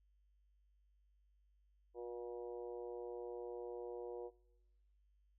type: harmonic tone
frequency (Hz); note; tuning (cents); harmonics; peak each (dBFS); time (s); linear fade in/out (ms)
120; B2; -49; 3 / 4 / 5 / 6 / 7 / 8; -48 / -47 / -57 / -57 / -63 / -61; 1.94-4.31; 50
effects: noise-tail reverb RT60 1.0 s tail -23 dB re dry + added 50 Hz sine -70 dBFS peak until 5.38 s